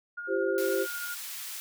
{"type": "tone with tremolo", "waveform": "sine", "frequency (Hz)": 1424, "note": "F6", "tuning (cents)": 33, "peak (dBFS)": -33, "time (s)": [0.17, 1.15], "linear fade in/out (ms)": 10, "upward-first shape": "triangle", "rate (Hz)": 13, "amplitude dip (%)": 45}
{"type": "chord", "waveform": "sine", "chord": "F suspended second", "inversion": "none", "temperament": "equal with one note detuned", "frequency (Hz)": [341.3, 392, 523.3], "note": ["F4", "G4", "C5"], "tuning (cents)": [-40, 0, 0], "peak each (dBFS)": [-32, -28, -30], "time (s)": [0.27, 0.87], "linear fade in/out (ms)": 50}
{"type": "high-pass noise", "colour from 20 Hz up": "white", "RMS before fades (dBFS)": -39, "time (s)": [0.58, 1.6], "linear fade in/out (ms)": 0, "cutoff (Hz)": 1400, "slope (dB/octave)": 12}
{"effects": []}